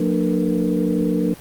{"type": "tone cluster", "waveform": "sine", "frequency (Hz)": [180, 229.4, 296.5, 452.1, 484.1], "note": ["F#3", "A#3", "D4", "A4", "B4"], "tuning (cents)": [-47, -28, 17, 47, -35], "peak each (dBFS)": [-21, -23, -21, -26, -27], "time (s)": [0, 1.34], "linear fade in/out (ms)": 5, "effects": ["pink hiss -42 dBFS RMS until 1.4 s", "Opus 32 kbps"]}